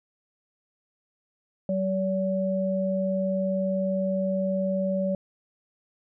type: tone pair together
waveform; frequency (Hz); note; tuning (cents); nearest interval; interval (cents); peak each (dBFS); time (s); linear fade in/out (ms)
sine; 190.4 / 571; F#3 / D5; +50 / -49; octave + perfect fifth; 1901; -26; 1.69-5.15; 2
effects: none